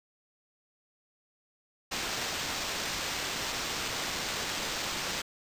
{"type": "noise with sample-and-hold", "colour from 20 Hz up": "white", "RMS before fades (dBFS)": -34, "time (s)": [1.91, 5.22], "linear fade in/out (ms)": 10, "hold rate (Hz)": 11025, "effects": ["resampled to 32000 Hz"]}